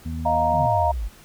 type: harmonic tone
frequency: 80.5 Hz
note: E2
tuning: 41 cents flat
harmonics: 1 / 2 / 3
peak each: -28 / -34 / -32 dBFS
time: 0.05-0.67 s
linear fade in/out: 10 ms
type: chord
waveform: sine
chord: Eb suspended second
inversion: none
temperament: just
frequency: 622.3 / 700 / 933.4 Hz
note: Eb5 / F5 / Bb5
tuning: 0 / +4 / +2 cents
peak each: -24 / -22 / -21 dBFS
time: 0.25-0.92 s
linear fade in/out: 10 ms
type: exponential sweep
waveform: sine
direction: down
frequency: 174.61 to 46.25 Hz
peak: -24 dBFS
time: 0.52-1.09 s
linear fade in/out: 20 ms
effects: pink hiss -49 dBFS RMS until 1.24 s